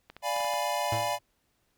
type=clicks; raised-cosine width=0.3 ms; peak=-28 dBFS; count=6; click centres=0.1 / 0.166 / 0.365 / 0.405 / 0.447 / 0.537 s
type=chord; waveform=square; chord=D diminished seventh; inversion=none; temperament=equal; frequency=587.3 / 698.5 / 830.6 / 987.8 Hz; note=D5 / F5 / Ab5 / Cb6; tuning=0 / 0 / 0 / 0 cents; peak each=-34 dBFS; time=0.22-1.19 s; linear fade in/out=50 ms
type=tone with exponential decay; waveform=45% pulse; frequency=110 Hz; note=A2; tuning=in tune; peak=-28 dBFS; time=0.92-1.21 s; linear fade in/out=5 ms; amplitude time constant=62 ms
effects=pink hiss -73 dBFS RMS until 1.77 s